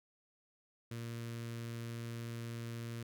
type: tone with notch filter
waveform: sawtooth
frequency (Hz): 116.54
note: A#2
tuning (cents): 0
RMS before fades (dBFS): -43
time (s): 0.91-3.03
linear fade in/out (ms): 5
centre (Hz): 790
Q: 1.1
effects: none